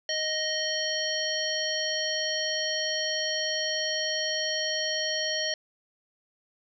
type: harmonic tone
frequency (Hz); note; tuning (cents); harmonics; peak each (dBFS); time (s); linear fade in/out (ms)
622.3; D#5; 0; 1 / 3 / 5 / 7 / 9; -33 / -33 / -33 / -33 / -33; 0.09-5.54; 2
effects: none